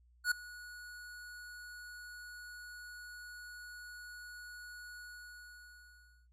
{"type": "tone with ADSR envelope", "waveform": "square", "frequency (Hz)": 1461, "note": "F#6", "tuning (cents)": -22, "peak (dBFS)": -27, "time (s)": [0.24, 6.28], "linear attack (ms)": 74, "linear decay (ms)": 5, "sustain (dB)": -21, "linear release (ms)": 1300, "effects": ["added 60 Hz sine -63 dBFS peak until 6.32 s", "AAC 48 kbps"]}